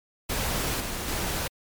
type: noise with level steps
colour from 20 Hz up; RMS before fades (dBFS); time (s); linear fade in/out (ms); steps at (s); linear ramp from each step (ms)
pink; -28 / -32 / -29; 0.29-1.48; 10; 0.8 / 1.08; 2
effects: MP3 96 kbps